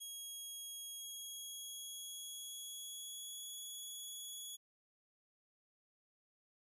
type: tone with pitch glide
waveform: 15% pulse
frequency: 3300 to 3369 Hz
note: G#7 to G#7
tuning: -12 to +24 cents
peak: -39 dBFS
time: 0-4.57 s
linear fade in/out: 20 ms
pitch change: +36 cents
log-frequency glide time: 0.95-3.52 s
effects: resampled to 32000 Hz